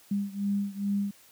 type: beating tone pair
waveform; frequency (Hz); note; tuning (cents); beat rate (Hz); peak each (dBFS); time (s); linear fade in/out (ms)
sine; 200 / 202.4; G3 / G#3; +35 / -44; 2.4; -29 / -31; 0.11-1.11; 5
effects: white hiss -57 dBFS RMS until 1.31 s + high-pass 80 Hz 12 dB/octave